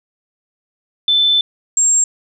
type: tone pair in turn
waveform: sine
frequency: 3525 / 7469 Hz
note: A7 / A#8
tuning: +2 / +2 cents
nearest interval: octave + minor second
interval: 1300 cents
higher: second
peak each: -10 dBFS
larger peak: neither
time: 1.08-1.41 / 1.77-2.04 s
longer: first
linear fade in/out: 2 ms
effects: none